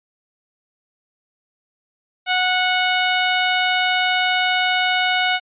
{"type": "tone", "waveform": "10% pulse", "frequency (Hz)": 735, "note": "F#5", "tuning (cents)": -12, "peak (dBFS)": -7, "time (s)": [2.26, 5.4], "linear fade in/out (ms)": 50, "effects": ["resampled to 8000 Hz"]}